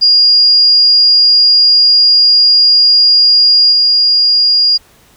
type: tone with level steps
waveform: sine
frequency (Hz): 4841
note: D#8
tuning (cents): -48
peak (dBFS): -4 / -6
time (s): 0.01-4.78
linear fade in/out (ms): 20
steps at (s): 3.71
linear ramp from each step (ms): 20
effects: pink hiss -46 dBFS RMS until 5.16 s